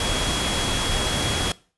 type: tone in noise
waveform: sine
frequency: 3322 Hz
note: G#7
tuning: in tune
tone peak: -28 dBFS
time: 0-1.52 s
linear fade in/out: 2 ms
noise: pink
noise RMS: -24 dBFS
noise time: 0-1.52 s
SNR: -7 dB
effects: noise-tail reverb RT60 0.4 s tail -21 dB re dry + resampled to 24000 Hz